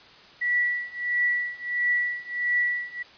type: tone with tremolo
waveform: sine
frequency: 1949 Hz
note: B6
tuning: 23 cents flat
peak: -19 dBFS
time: 0.41-3.03 s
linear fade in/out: 10 ms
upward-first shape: triangle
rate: 1.5 Hz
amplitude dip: 95%
effects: white hiss -50 dBFS RMS until 3.17 s + resampled to 11025 Hz